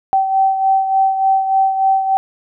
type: beating tone pair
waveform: sine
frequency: 771 / 774.4 Hz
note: G5 / G5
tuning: -29 / -21 cents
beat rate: 3.4 Hz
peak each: -12 / -20 dBFS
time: 0.13-2.17 s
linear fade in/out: 0 ms
effects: none